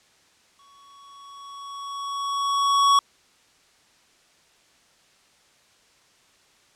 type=tone with exponential growth; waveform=square; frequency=1119 Hz; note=C#6; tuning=16 cents sharp; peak=-14 dBFS; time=0.59-2.99 s; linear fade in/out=2 ms; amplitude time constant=520 ms; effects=white hiss -59 dBFS RMS until 6.75 s + low-pass 7000 Hz 12 dB/octave